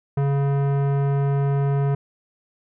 sine tone with tanh clipping, 139.8 Hz, C#3, 15 cents sharp, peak -20 dBFS, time 0.17-1.95 s, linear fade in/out 5 ms, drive 17 dB, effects none

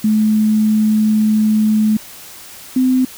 sine tone pair in turn, 215.2 / 256.8 Hz, A3 / C4, -38 / -32 cents, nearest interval minor third, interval 306 cents, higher second, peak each -10 dBFS, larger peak neither, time 0.04-1.97 / 2.76-3.05 s, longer first, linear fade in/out 5 ms, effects white hiss -36 dBFS RMS until 3.17 s

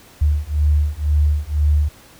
sine beating tone pair, 73.42 / 75.42 Hz, D2 / D2, 0 / +47 cents, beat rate 2 Hz, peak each -17 dBFS, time 0.21-1.89 s, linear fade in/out 10 ms, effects pink hiss -46 dBFS RMS until 2.19 s

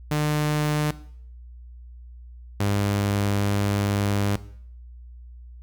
sawtooth tone pair in turn, 150.3 / 101.18 Hz, D3 / G#2, +40 / -45 cents, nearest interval perfect fifth, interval 685 cents, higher first, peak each -17 dBFS, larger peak neither, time 0.11-0.91 / 2.6-4.36 s, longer second, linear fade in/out 5 ms, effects noise-tail reverb RT60 0.6 s tail -17 dB re dry + added 60 Hz sine -40 dBFS peak until 5.62 s

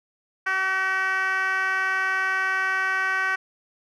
10% pulse tone with band-pass filter, 380.1 Hz, F#4, 47 cents sharp, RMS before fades -24 dBFS, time 0.46-3.36 s, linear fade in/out 10 ms, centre 1600 Hz, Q 2.8, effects none

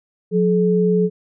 sine tone pair together, 180 / 428.1 Hz, F#3 / A4, -47 / -47 cents, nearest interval octave + minor third, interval 1500 cents, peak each -16 dBFS, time 0.31-1.1 s, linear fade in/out 50 ms, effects none

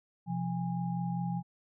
sine tone cluster, 129.4 / 174.4 / 818 Hz, C3 / F3 / G#5, -19 / -2 / -26 cents, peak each -37 / -32 / -40 dBFS, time 0.26-1.43 s, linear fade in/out 50 ms, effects none

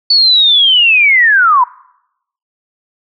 sine linear sweep, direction down, 4500 to 950 Hz, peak -5 dBFS, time 0.1-1.64 s, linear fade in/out 5 ms, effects noise-tail reverb RT60 0.8 s tail -23 dB re dry

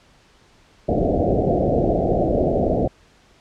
white low-pass noise, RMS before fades -19 dBFS, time 0.88-2.88 s, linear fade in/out 10 ms, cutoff 720 Hz, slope 96 dB/octave, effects pink hiss -54 dBFS RMS until 3.4 s + low-pass 6000 Hz 12 dB/octave

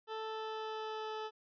20% pulse tone with pitch glide, 440 to 434.4 Hz, A4 to A4, 0 to -22 cents, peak -34 dBFS, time 0.07-1.31 s, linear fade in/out 50 ms, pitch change -22 cents, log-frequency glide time 0.21-1.15 s, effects resampled to 11025 Hz

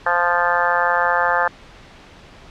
harmonic tone, 174.61 Hz, F3, in tune, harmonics 3 / 4 / 5 / 6 / 7 / 8 / 9 / 10, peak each -24 / -24 / -21 / -25 / -23 / -26 / -23 / -23 dBFS, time 0.06-1.48 s, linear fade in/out 5 ms, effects pink hiss -43 dBFS RMS until 2.5 s + low-pass 4000 Hz 12 dB/octave

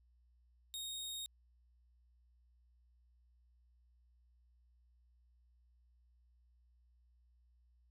sawtooth tone, 3729 Hz, A#7, in tune, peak -39 dBFS, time 0.74-1.26 s, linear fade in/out 0 ms, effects added 60 Hz sine -67 dBFS peak until 7.9 s

